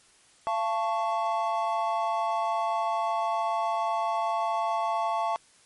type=chord; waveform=triangle; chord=F augmented; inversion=none; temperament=equal with one note detuned; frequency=683.7 / 880 / 1108.7 Hz; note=F5 / A5 / C#6; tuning=-37 / 0 / 0 cents; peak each=-27 / -27 / -29 dBFS; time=0.47-5.36 s; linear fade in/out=0 ms; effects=white hiss -59 dBFS RMS until 5.65 s + MP3 48 kbps